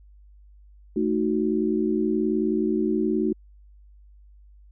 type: chord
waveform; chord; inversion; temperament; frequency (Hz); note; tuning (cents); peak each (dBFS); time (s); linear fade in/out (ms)
sine; D# diminished; second; equal; 220 / 311.1 / 370; A3 / D#4 / F#4; 0 / 0 / 0; -25; 0.96-3.33; 5
effects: added 50 Hz sine -48 dBFS peak until 4.71 s